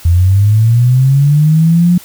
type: linear sweep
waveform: sine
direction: up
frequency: 82.7 to 179.3 Hz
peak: -5 dBFS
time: 0.05-1.98 s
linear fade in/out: 5 ms
effects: white hiss -36 dBFS RMS until 2.04 s